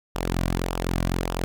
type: tone with flanger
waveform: sawtooth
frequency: 43.9 Hz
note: F1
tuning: 10 cents sharp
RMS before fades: -26 dBFS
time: 0.15-1.44 s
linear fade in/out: 0 ms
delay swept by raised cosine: 0.46 to 2.36 ms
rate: 1.7 Hz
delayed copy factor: -0.6
effects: none